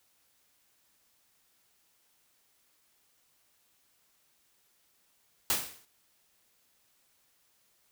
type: noise with exponential decay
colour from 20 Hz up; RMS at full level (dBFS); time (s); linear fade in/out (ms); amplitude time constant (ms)
white; -25; 5.5-5.85; 1; 76
effects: white hiss -70 dBFS RMS until 7.91 s